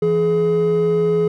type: tone pair together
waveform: triangle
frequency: 167.31 / 421.6 Hz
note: E3 / G#4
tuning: +26 / +26 cents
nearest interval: octave + major third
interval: 1600 cents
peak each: -18 / -12 dBFS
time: 0.02-1.28 s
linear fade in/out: 5 ms
effects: tanh soft clip ceiling -8 dBFS